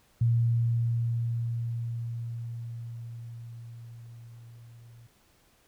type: tone with level ramp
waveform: sine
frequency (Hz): 116.9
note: A#2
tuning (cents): +5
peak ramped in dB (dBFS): -20 to -49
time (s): 0.21-5.07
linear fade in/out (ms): 5
effects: pink hiss -64 dBFS RMS until 5.67 s